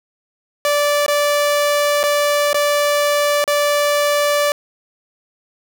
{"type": "tone with dropouts", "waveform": "sawtooth", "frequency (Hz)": 583, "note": "D5", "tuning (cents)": -13, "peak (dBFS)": -10, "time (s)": [0.65, 4.52], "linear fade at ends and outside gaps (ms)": 1, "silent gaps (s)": [[1.063, 1.081], [2.031, 2.037], [2.531, 2.544], [3.441, 3.477]], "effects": []}